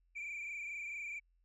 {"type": "tone with frequency modulation", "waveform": "sine", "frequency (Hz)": 2349, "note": "D7", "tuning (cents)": 0, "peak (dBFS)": -38, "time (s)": [0.15, 1.2], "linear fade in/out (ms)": 20, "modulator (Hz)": 24.5, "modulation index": 3, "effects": ["tanh soft clip ceiling -39 dBFS", "added 43 Hz sine -70 dBFS peak until 1.44 s"]}